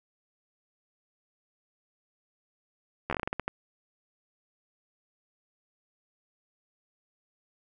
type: slowing click train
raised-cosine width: 0.5 ms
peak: -15 dBFS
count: 11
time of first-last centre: 3.1-3.48 s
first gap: 12 ms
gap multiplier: 1.24
effects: none